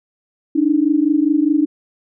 sine tone pair together, 288 / 312.9 Hz, D4 / D#4, -34 / +10 cents, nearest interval minor second, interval 144 cents, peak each -15 dBFS, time 0.55-1.66 s, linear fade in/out 10 ms, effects none

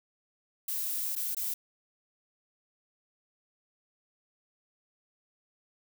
violet noise with dropouts, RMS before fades -33 dBFS, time 0.68-1.54 s, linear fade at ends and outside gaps 5 ms, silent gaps 1.154-1.162 / 1.348-1.367 s, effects none

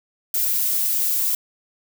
violet noise, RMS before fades -21 dBFS, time 0.34-1.35 s, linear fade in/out 2 ms, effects none

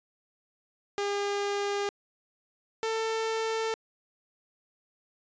sawtooth tone pair in turn, 404.5 / 446.3 Hz, G#4 / A4, -46 / +25 cents, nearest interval major second, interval 171 cents, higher second, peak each -24 dBFS, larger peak neither, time 0.98-1.89 / 2.83-3.74 s, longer neither, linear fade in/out 0 ms, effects resampled to 16000 Hz

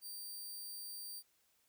10% pulse tone, 4675 Hz, D8, 9 cents flat, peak -38 dBFS, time 0.01-1.23 s, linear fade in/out 50 ms, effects white hiss -75 dBFS RMS until 1.68 s

